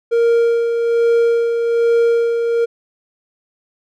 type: tone with tremolo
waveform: triangle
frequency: 466.2 Hz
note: A#4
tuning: in tune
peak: -8 dBFS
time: 0.11-2.66 s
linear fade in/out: 20 ms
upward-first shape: sine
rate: 1.2 Hz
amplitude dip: 45%
effects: none